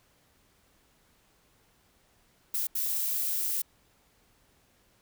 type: noise bursts at uneven times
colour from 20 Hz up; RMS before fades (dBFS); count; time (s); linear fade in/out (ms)
violet; -30; 2; 2.54-2.67 / 2.75-3.62; 5
effects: pink hiss -66 dBFS RMS until 5.01 s